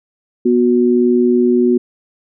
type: tone pair together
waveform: sine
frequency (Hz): 244.4 / 365.5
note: B3 / F#4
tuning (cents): -18 / -21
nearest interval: perfect fifth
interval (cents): 697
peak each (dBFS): -12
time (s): 0.45-1.78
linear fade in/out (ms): 10
effects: none